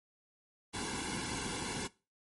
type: noise with comb filter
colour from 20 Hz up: pink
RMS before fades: -38 dBFS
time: 0.73-1.88 s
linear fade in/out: 20 ms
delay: 1.6 ms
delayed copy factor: -1
effects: noise-tail reverb RT60 0.3 s tail -20 dB re dry + MP3 48 kbps